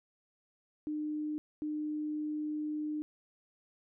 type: tone bursts at uneven times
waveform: sine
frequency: 302.8 Hz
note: D#4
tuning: 47 cents flat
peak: -33 dBFS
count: 2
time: 0.87-1.38 / 1.62-3.02 s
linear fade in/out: 0 ms
effects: none